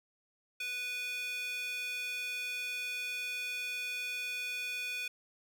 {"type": "tone with high-pass filter", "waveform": "square", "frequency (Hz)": 493.9, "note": "B4", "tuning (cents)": 0, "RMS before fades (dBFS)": -38, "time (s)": [0.6, 5.08], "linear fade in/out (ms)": 5, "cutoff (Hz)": 2400, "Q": 4, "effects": []}